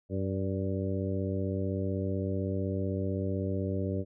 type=harmonic tone with a mistuned harmonic; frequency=95.8 Hz; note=G2; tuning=39 cents flat; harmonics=1 / 2 / 3 / 4 / 5 / 6; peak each=-32 / -35 / -37 / -38 / -39 / -40 dBFS; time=0.09-4.05 s; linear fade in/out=50 ms; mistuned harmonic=6; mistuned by=+29 cents; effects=none